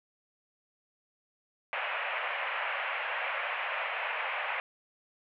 white band-pass noise, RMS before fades -34 dBFS, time 1.73-4.6 s, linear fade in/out 0 ms, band 540 to 2700 Hz, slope 48 dB/octave, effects none

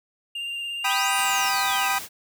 triangle tone with vibrato, 2794 Hz, F7, in tune, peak -27 dBFS, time 0.35-1.49 s, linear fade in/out 5 ms, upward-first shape triangle, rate 17 Hz, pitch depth 20 cents each way
25% pulse chord, G augmented, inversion none, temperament equal, 784 / 987.8 / 1244.5 Hz, G5 / B5 / D#6, 0 / 0 / 0 cents, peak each -22 / -23 / -23 dBFS, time 0.84-1.99 s, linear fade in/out 10 ms
sine exponential two-way sweep, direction up then down, 2312 to 9740 to 2312 Hz, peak -30 dBFS, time 0.84-1.93 s, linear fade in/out 10 ms, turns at 1.14 s
white noise, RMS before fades -36 dBFS, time 1.14-2.09 s, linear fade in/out 50 ms
effects none

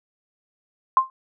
sine tone with exponential decay, 1052 Hz, C6, 9 cents sharp, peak -8 dBFS, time 0.97-1.1 s, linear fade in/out 1 ms, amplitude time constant 27 ms, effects none

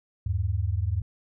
sine tone pair together, 79.9 / 100.67 Hz, D#2 / G2, +47 / +47 cents, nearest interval major third, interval 400 cents, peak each -27 / -26 dBFS, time 0.26-1.02 s, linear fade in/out 5 ms, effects none

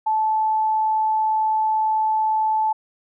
sine tone, 871 Hz, A5, 18 cents flat, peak -17 dBFS, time 0.06-2.73 s, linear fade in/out 10 ms, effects none

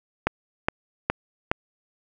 click train, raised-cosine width 0.5 ms, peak -5 dBFS, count 4, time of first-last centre 0.27-1.515 s, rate 2.41 Hz, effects none

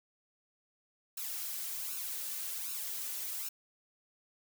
blue noise with flanger, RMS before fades -39 dBFS, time 1.17-3.49 s, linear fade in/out 5 ms, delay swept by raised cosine 0.74 to 3.44 ms, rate 1.3 Hz, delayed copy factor +0.75, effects none

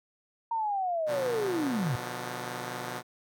sine linear sweep, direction down, 932.3 to 109.7 Hz, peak -27 dBFS, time 0.51-1.96 s, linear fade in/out 5 ms
5% pulse chord, B diminished, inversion none, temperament just, 123.47 / 148.16 / 177.8 Hz, B2 / D3 / F3, 0 / +16 / +31 cents, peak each -26 / -32 / -29 dBFS, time 1.06-3.03 s, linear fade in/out 50 ms
effects none

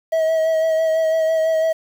triangle tone with vibrato, 642 Hz, E5, 46 cents flat, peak -13 dBFS, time 0.12-1.73 s, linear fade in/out 10 ms, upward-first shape sine, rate 6 Hz, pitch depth 22 cents each way, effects 7-bit

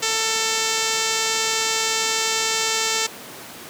5% pulse tone with low-pass filter, 444.8 Hz, A4, 19 cents sharp, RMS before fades -22 dBFS, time 0.02-3.07 s, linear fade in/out 10 ms, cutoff 7900 Hz, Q 5.6, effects pink hiss -37 dBFS RMS until 3.69 s + high-pass 200 Hz 12 dB/octave

